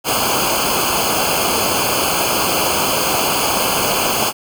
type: noise with comb filter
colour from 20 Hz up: pink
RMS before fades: -17 dBFS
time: 0.04-4.33 s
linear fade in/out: 50 ms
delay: 0.53 ms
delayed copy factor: -1
effects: none